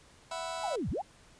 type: chord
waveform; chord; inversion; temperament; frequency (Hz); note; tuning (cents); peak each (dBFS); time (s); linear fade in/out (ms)
sawtooth; E suspended second; none; just; 659.3 / 741.7 / 988.9; E5 / F#5 / B5; 0 / +4 / +2; -34 / -38 / -36; 0.31-0.76; 5
type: linear two-way sweep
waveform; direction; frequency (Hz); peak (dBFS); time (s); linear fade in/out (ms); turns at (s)
sine; down then up; 874 to 46.96 to 874; -31; 0.63-1.02; 10; 0.9
effects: pink hiss -59 dBFS RMS until 1.39 s + resampled to 22050 Hz